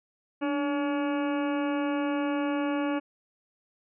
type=harmonic tone with a mistuned harmonic; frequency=283.7 Hz; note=C#4; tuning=40 cents sharp; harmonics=1 / 2 / 3 / 4 / 5 / 6 / 8 / 9 / 10; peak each=-27 / -33 / -37 / -39 / -41 / -43 / -45 / -46 / -47 dBFS; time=0.41-3 s; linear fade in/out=20 ms; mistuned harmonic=1; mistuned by=+54 cents; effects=none